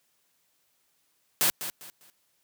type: noise with echo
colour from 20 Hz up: white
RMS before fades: -23 dBFS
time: 1.41-1.5 s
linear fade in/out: 0 ms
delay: 200 ms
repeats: 3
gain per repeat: -11 dB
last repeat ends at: 2.1 s
effects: white hiss -71 dBFS RMS until 2.43 s + high-pass 80 Hz 12 dB/octave